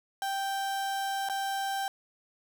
35% pulse tone with dropouts, 784 Hz, G5, in tune, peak -28 dBFS, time 0.22-1.88 s, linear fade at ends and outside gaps 1 ms, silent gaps 1.288-1.297 s, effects none

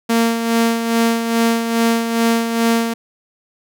sawtooth tone with tremolo, 230 Hz, A#3, 23 cents flat, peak -8 dBFS, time 0.09-2.94 s, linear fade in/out 10 ms, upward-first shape sine, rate 2.4 Hz, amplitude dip 55%, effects none

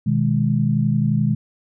sine chord, G# minor, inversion first, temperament just, 124.59 / 155.74 / 207.7 Hz, B2 / D#3 / G#3, +16 / +2 / 0 cents, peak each -20 dBFS, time 0.06-1.35 s, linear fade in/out 10 ms, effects none

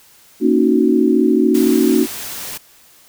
sine chord, D# minor seventh, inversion second, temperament equal, 233.1 / 277.2 / 311.1 / 370 Hz, A#3 / C#4 / D#4 / F#4, 0 / 0 / 0 / 0 cents, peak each -16 dBFS, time 0.4-2.07 s, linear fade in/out 50 ms
white noise, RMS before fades -28 dBFS, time 1.54-2.58 s, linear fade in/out 10 ms
effects white hiss -48 dBFS RMS until 3.08 s

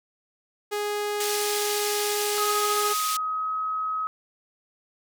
sawtooth tone, 414.7 Hz, G#4, 3 cents flat, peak -22 dBFS, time 0.71-2.94 s, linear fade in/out 20 ms
pink band-pass noise, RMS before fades -30 dBFS, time 1.2-3.17 s, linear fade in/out 5 ms, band 3500 to 14000 Hz, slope 12 dB/octave
sine tone with pitch glide, 1258 to 1272.6 Hz, D#6 to D#6, +19 to +39 cents, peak -25 dBFS, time 2.38-4.07 s, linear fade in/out 0 ms, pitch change +20 cents, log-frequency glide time 3.04-3.52 s
effects none

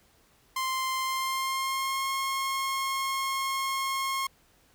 sawtooth tone with pitch glide, 1046.5 to 1077.8 Hz, C6 to C#6, 0 to -49 cents, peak -24 dBFS, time 0.56-4.27 s, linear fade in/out 5 ms, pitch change +51 cents, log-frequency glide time 0.99-2.08 s, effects pink hiss -63 dBFS RMS until 4.74 s

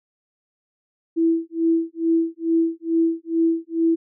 sine tone with tremolo, 329.6 Hz, E4, in tune, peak -14 dBFS, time 1.16-3.96 s, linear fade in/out 20 ms, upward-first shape sine, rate 2.3 Hz, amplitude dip 100%, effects none

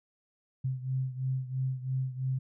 sine beating tone pair, 129.9 / 132.9 Hz, C3 / C3, -12 / +27 cents, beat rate 3 Hz, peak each -31 / -35 dBFS, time 0.64-2.39 s, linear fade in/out 10 ms, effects none

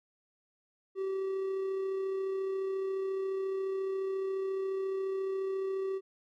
triangle tone with amplitude modulation, 384.9 Hz, G4, 32 cents flat, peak -28 dBFS, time 0.95-6.01 s, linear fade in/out 50 ms, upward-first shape sine, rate 34.3 Hz, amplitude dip 25%, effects none

